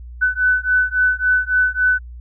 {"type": "beating tone pair", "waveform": "sine", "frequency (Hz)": [1500, 1503.6], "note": ["F#6", "F#6"], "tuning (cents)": [23, 27], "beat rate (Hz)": 3.6, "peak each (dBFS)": -17, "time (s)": [0.21, 1.99], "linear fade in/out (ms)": 20, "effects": ["added 60 Hz sine -32 dBFS peak until 2.2 s"]}